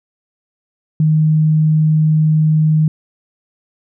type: tone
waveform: sine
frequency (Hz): 155.56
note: D#3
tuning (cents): 0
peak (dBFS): -9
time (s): 1-2.88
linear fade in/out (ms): 2
effects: none